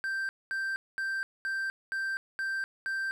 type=tone bursts; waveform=triangle; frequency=1568 Hz; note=G6; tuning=in tune; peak=-28 dBFS; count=7; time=0.04-3.11 s; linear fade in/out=0 ms; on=250 ms; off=220 ms; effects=none